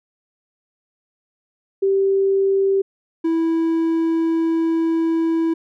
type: tone pair in turn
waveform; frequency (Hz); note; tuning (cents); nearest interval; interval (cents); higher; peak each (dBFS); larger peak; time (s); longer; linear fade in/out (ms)
sine / triangle; 390 / 327.9; G4 / E4; -9 / -9; minor third; 300; first; -14 / -14; neither; 1.82-2.82 / 3.24-5.54; second; 10
effects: none